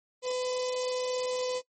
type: tone with notch filter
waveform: sawtooth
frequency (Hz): 504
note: B4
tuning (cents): +35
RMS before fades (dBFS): -31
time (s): 0.22-1.62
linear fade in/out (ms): 50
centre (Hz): 1500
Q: 0.61
effects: noise-tail reverb RT60 0.1 s tail -20 dB re dry + MP3 32 kbps